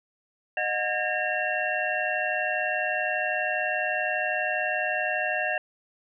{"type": "tone cluster", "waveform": "sine", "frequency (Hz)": [616, 728, 1632, 1819, 2734], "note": ["D#5", "F#5", "G#6", "A#6", "F7"], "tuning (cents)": [-17, -28, -31, -43, -37], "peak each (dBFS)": -31, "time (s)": [0.57, 5.58], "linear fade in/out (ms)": 2, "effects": []}